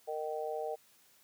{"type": "harmonic tone", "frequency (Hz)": 154.2, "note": "D#3", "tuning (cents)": -15, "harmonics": [3, 4, 5], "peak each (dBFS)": [-38, -39, -40], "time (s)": [0.07, 0.76], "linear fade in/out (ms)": 20, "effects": ["white hiss -65 dBFS RMS until 1.23 s", "high-pass 80 Hz 12 dB/octave"]}